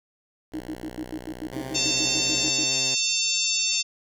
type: tone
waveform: 5% pulse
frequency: 61.2 Hz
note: B1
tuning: 15 cents flat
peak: -27 dBFS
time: 0.52-2.5 s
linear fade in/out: 5 ms
type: tone bursts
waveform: sine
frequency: 311.1 Hz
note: D#4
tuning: in tune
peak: -29 dBFS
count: 15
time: 0.54-2.64 s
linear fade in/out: 2 ms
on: 56 ms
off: 90 ms
type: tone with pitch glide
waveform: 10% pulse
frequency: 132.2 to 131.29 Hz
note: C3 to C3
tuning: +18 to +6 cents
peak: -26 dBFS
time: 1.52-2.95 s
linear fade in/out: 10 ms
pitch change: -12 cents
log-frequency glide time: 2.39-2.77 s
type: harmonic tone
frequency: 899 Hz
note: A5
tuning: 37 cents sharp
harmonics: 3 / 4 / 5 / 6 / 7 / 8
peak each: -29 / -29 / -29 / -29 / -29 / -29 dBFS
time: 1.74-3.83 s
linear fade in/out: 20 ms
effects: none